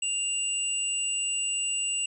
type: tone pair together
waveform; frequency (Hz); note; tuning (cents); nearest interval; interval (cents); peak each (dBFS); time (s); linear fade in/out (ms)
sine; 2794 / 7903; F7 / B8; 0 / 0; octave + tritone; 1800; -29 / -29; 0.02-2.06; 5
effects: none